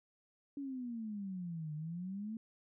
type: exponential two-way sweep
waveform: sine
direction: down then up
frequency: 286 to 149.4 to 226.8 Hz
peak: -39 dBFS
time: 0.57-2.37 s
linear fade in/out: 2 ms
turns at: 1.74 s
effects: none